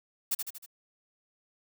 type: noise with echo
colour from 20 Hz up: blue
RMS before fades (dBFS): -28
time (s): 0.31-0.35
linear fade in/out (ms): 10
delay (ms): 78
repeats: 4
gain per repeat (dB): -5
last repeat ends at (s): 0.662
effects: none